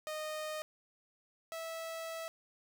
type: tone pair in turn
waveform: sawtooth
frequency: 617 / 653.7 Hz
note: D#5 / E5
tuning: -15 / -15 cents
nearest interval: minor second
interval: 100 cents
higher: second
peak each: -34 / -36 dBFS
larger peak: first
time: 0.07-0.62 / 1.52-2.28 s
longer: second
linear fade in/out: 0 ms
effects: none